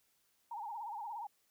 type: tone with vibrato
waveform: sine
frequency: 877 Hz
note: A5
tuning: 6 cents flat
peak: -40 dBFS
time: 0.51-1.27 s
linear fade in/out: 5 ms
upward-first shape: sine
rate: 17 Hz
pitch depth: 140 cents each way
effects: white hiss -75 dBFS RMS until 1.5 s